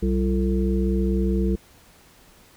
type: harmonic tone with a mistuned harmonic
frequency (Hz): 63.7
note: C2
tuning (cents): -46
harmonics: 1 / 3 / 5 / 7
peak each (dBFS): -22 / -23 / -27 / -30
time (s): 0.02-1.56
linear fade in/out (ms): 10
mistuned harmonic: 5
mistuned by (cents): +120
effects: pink hiss -53 dBFS RMS until 2.56 s